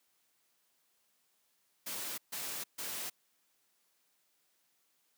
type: noise bursts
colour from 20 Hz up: white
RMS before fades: -40 dBFS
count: 3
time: 1.86-3.1 s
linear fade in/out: 10 ms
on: 320 ms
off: 140 ms
effects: white hiss -75 dBFS RMS until 5.17 s + high-pass 150 Hz 12 dB/octave